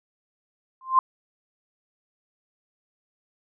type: tone with exponential growth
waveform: sine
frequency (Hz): 1046.5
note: C6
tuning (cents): 0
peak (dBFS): -10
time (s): 0.81-0.99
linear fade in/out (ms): 2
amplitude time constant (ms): 38
effects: none

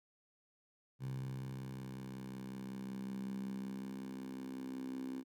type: tone with high-pass filter sweep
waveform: 10% pulse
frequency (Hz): 65.41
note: C2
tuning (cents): 0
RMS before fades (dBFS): -44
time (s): 0.99-5.24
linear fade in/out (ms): 50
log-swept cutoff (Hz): 130 to 270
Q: 6.8
effects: none

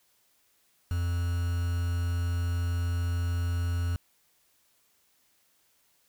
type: tone with quantisation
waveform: triangle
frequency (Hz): 86.7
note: F2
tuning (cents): -12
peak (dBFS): -24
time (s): 0.91-3.96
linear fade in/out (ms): 0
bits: 7
effects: white hiss -68 dBFS RMS until 6.08 s

